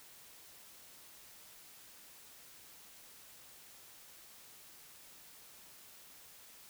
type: silence
effects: white hiss -57 dBFS RMS until 6.69 s